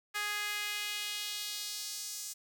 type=tone with high-pass filter sweep; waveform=sawtooth; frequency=415.3 Hz; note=G#4; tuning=in tune; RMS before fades=-38 dBFS; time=0.14-2.34 s; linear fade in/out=20 ms; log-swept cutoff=1600 to 6600 Hz; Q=1.6; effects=none